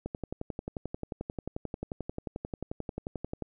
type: click train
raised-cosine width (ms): 2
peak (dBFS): -21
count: 39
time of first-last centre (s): 0.06-3.423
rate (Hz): 11.3
effects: none